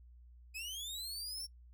sawtooth linear sweep, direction up, 2489 to 5510 Hz, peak -38 dBFS, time 0.54-1.47 s, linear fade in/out 20 ms, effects noise-tail reverb RT60 0.1 s tail -21 dB re dry + added 60 Hz sine -55 dBFS peak until 1.73 s

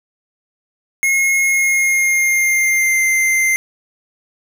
square tone with pitch glide, 2161 to 2086 Hz, C#7 to C7, -45 to -6 cents, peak -13 dBFS, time 1.03-3.56 s, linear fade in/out 0 ms, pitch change -61 cents, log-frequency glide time 1.46-3.05 s, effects none

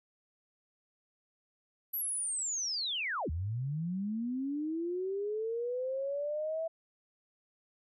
sine linear two-way sweep, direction down then up, 12000 to 73.42 to 659 Hz, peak -32 dBFS, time 1.93-6.68 s, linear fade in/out 10 ms, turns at 3.3 s, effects none

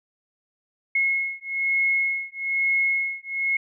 sine beating tone pair, 2170 / 2171.1 Hz, C#7 / C#7, -37 / -37 cents, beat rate 1.1 Hz, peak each -24 dBFS, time 0.95-3.57 s, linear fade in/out 5 ms, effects none

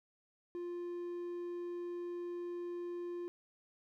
triangle tone, 349.7 Hz, F4, 2 cents sharp, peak -37 dBFS, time 0.55-3.28 s, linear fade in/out 0 ms, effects none

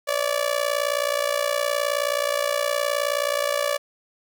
sawtooth tone with amplitude modulation, 577 Hz, D5, 31 cents flat, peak -14 dBFS, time 0.07-3.78 s, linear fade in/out 20 ms, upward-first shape sine, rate 59.1 Hz, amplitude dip 85%, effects none

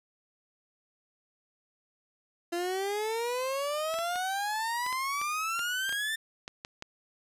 30% pulse exponential sweep, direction up, 340 to 1800 Hz, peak -27 dBFS, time 2.52-6.16 s, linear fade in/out 10 ms
clicks, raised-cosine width 0.2 ms, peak -22 dBFS, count 12, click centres 3.941 / 3.988 / 4.158 / 4.864 / 4.927 / 5.215 / 5.593 / 5.893 / 5.926 / 6.479 / 6.649 / 6.824 s
effects resampled to 32000 Hz

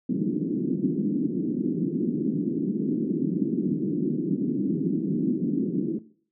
white band-pass noise, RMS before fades -26 dBFS, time 0.09-5.99 s, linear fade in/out 5 ms, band 160 to 340 Hz, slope 48 dB/octave, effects noise-tail reverb RT60 0.5 s tail -18 dB re dry

